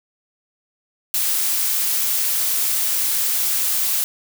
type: noise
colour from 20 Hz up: blue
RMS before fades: -20 dBFS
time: 1.14-4.04 s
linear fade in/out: 0 ms
effects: none